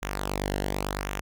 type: tone with flanger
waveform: sawtooth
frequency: 49 Hz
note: G1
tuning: in tune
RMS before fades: -31 dBFS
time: 0.02-1.21 s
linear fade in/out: 10 ms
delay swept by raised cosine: 0.22 to 0.85 ms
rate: 0.91 Hz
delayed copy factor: -0.7
effects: none